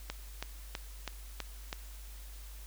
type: click train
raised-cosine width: 0.2 ms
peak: -19 dBFS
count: 6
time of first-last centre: 0.1-1.729 s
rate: 3.07 Hz
effects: added 50 Hz sine -45 dBFS peak until 2.66 s + white hiss -55 dBFS RMS until 2.66 s